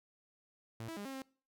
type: tone with pitch steps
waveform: sawtooth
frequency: 113.5 / 327.8 / 203.4 / 269.2 / 266.1 Hz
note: A#2 / E4 / G#3 / C4 / C4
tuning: -46 / -10 / -36 / +49 / +29 cents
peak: -38 dBFS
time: 0.8-1.22 s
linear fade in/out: 0 ms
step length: 84 ms
effects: noise-tail reverb RT60 0.4 s tail -22 dB re dry